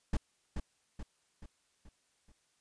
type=noise with echo; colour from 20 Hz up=brown; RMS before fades=-29 dBFS; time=0.13-0.17 s; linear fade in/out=5 ms; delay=430 ms; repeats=5; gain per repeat=-6 dB; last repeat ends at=2.32 s; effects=white hiss -74 dBFS RMS until 2.6 s + resampled to 22050 Hz